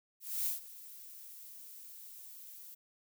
violet noise with ADSR envelope, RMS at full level -33 dBFS, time 0.2-2.75 s, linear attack 260 ms, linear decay 140 ms, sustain -18 dB, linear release 12 ms, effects none

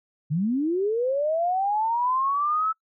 sine linear sweep, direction up, 138.7 to 1317 Hz, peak -21 dBFS, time 0.3-2.73 s, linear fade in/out 20 ms, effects noise-tail reverb RT60 0.1 s tail -22 dB re dry

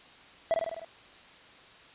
triangle tone with echo, 659.3 Hz, E5, in tune, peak -20 dBFS, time 0.51-0.54 s, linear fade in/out 0 ms, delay 51 ms, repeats 6, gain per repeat -3 dB, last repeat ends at 0.846 s, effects white hiss -53 dBFS RMS until 1.94 s + resampled to 8000 Hz

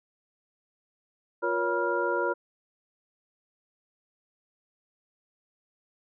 sine tone cluster, 353.4 / 475.6 / 562 / 968 / 1399 Hz, F4 / A#4 / C#5 / B5 / F6, +21 / +35 / +24 / -35 / +3 cents, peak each -31 dBFS, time 1.42-2.34 s, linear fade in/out 20 ms, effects none

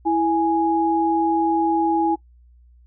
sine tone pair together, 329.6 / 830.6 Hz, E4 / G#5, 0 / 0 cents, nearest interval octave + major third, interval 1600 cents, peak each -19 dBFS, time 0.05-2.16 s, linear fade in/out 20 ms, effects noise-tail reverb RT60 0.1 s tail -20 dB re dry + added 60 Hz sine -48 dBFS peak until 2.86 s

